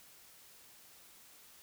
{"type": "silence", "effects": ["white hiss -59 dBFS RMS until 1.62 s"]}